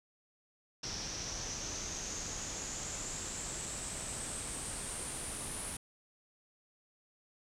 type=noise with low-pass filter sweep; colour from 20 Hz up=pink; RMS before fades=-41 dBFS; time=0.83-5.77 s; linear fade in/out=5 ms; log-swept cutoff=5600 to 9900 Hz; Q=7.9; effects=none